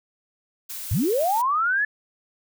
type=noise; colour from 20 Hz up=blue; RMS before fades=-34 dBFS; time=0.69-1.42 s; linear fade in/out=10 ms
type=linear sweep; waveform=sine; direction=up; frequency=70.6 to 1745 Hz; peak=-19 dBFS; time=0.91-1.85 s; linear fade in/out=5 ms
effects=none